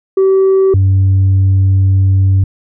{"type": "tone pair in turn", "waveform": "sine", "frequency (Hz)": [383.9, 95.97], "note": ["G4", "G2"], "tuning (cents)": [-36, -36], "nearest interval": "2 octaves", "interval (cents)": 2400, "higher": "first", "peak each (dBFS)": -4, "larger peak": "neither", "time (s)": [[0.17, 0.74], [0.74, 2.44]], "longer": "second", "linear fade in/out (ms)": 5, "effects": ["tanh soft clip ceiling -5 dBFS"]}